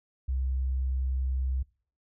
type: tone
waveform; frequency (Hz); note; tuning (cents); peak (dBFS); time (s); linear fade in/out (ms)
sine; 65.1; C2; -8; -26; 0.28-1.63; 10
effects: noise-tail reverb RT60 0.5 s tail -25 dB re dry